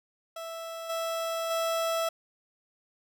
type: tone with level steps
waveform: 30% pulse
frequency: 659.3 Hz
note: E5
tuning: in tune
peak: -34 / -27 / -24 dBFS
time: 0.36-2.09 s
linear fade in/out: 5 ms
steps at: 0.89 / 1.5 s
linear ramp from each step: 10 ms
effects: none